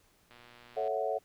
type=click train; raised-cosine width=0.3 ms; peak=-38 dBFS; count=69; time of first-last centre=0.31-0.877 s; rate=120 Hz
type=chord; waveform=sine; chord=F# minor seventh; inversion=first; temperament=equal; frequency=440 / 554.4 / 659.3 / 740 Hz; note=A4 / C#5 / E5 / F#5; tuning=0 / 0 / 0 / 0 cents; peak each=-35 dBFS; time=0.76-1.19 s; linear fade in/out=20 ms
effects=pink hiss -67 dBFS RMS until 1.24 s